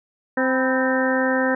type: harmonic tone with a mistuned harmonic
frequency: 260.3 Hz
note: C4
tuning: 9 cents flat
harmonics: 1 / 2 / 3 / 4 / 5 / 6 / 7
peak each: -22 / -22 / -29 / -30 / -32 / -26 / -26 dBFS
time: 0.37-1.55 s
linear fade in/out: 5 ms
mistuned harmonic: 4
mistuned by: -77 cents
effects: none